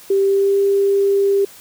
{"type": "tone with pitch glide", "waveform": "sine", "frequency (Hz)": [392, 397], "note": ["G4", "G4"], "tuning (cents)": [0, 22], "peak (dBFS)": -12, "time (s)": [0.1, 1.45], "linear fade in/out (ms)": 5, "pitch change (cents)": 22, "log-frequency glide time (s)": [0.21, 0.57], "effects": ["white hiss -42 dBFS RMS until 1.6 s"]}